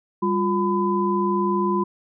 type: tone cluster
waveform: sine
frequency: 198.3 / 353.3 / 1006 Hz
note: G3 / F4 / B5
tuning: +20 / +20 / +32 cents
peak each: -23 dBFS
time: 0.22-1.84 s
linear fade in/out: 10 ms
effects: none